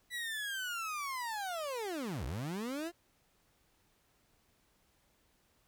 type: linear two-way sweep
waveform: 30% pulse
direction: down then up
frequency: 1975.5 to 55.7 to 354.4 Hz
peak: -34 dBFS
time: 0.1-2.92 s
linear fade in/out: 50 ms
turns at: 2.25 s
effects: pink hiss -72 dBFS RMS until 5.67 s